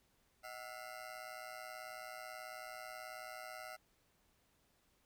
20% pulse ring-modulated tone, 688 Hz, F5, 26 cents flat, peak -39 dBFS, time 0.43-3.77 s, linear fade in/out 20 ms, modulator 59.2 Hz, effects pink hiss -75 dBFS RMS until 5.05 s

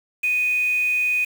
sine tone with quantisation, 2489 Hz, D#7, in tune, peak -18 dBFS, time 0.23-1.25 s, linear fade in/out 10 ms, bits 6, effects none

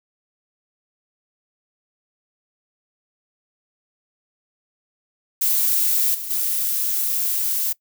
violet noise with level steps, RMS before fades -19 / -30 / -22 dBFS, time 5.41-7.73 s, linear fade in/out 10 ms, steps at 6.14 / 6.3 s, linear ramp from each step 10 ms, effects noise-tail reverb RT60 0.1 s tail -22 dB re dry

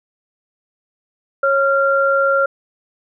sine tone pair together, 548.8 / 1383 Hz, C#5 / F6, -17 / -17 cents, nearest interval octave + major third, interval 1600 cents, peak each -15 dBFS, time 1.43-2.46 s, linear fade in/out 5 ms, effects none

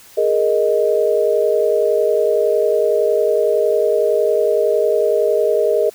sine chord, Ab suspended second, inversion none, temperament equal, 415.3 / 466.2 / 622.3 Hz, Ab4 / Bb4 / Eb5, 0 / 0 / 0 cents, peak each -17 dBFS, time 0.17-5.9 s, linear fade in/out 10 ms, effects white hiss -44 dBFS RMS until 5.94 s

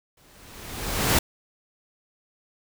pink noise with exponential growth, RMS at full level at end -18 dBFS, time 0.17-1.19 s, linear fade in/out 5 ms, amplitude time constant 220 ms, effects none

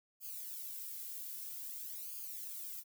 violet noise with flanger, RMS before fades -45 dBFS, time 0.2-2.84 s, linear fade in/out 50 ms, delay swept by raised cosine 0.52 to 2.32 ms, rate 0.51 Hz, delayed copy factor -0.9, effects none

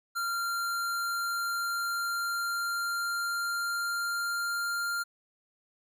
square tone with pitch glide, 1383 to 1395.8 Hz, F6 to F6, -17 to -1 cents, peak -30 dBFS, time 0.15-5.04 s, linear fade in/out 20 ms, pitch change +16 cents, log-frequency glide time 0.26-4.88 s, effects none

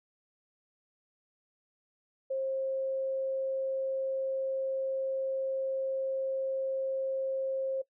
sine tone, 533 Hz, C5, 32 cents sharp, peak -29 dBFS, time 2.3-7.82 s, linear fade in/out 10 ms, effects noise-tail reverb RT60 0.1 s tail -20 dB re dry

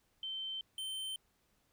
sine / square tone pair in turn, 3100 / 3100 Hz, G7 / G7, -20 / -20 cents, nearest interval unison, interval 0 cents, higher neither, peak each -38 / -39 dBFS, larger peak first, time 0.23-0.61 / 0.78-1.16 s, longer neither, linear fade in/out 2 ms, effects pink hiss -75 dBFS RMS until 1.72 s

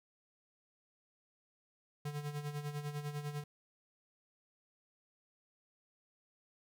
square tone with tremolo, 146.83 Hz, D3, in tune, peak -37 dBFS, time 2.05-3.44 s, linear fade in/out 5 ms, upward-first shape sine, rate 10 Hz, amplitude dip 65%, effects none

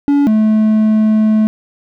triangle tone pair in turn, 284.8 / 216.5 Hz, C#4 / A3, +47 / -28 cents, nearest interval perfect fourth, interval 475 cents, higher first, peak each -6 dBFS, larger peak neither, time 0.08-0.27 / 0.27-1.47 s, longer second, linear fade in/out 0 ms, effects none

